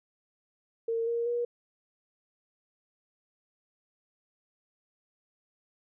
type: tone with pitch steps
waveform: sine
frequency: 457.7 / 467.9 / 478.2 Hz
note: A#4 / A#4 / A#4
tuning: -32 / +6 / +44 cents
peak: -27 dBFS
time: 0.88-1.45 s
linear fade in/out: 5 ms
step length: 190 ms
effects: none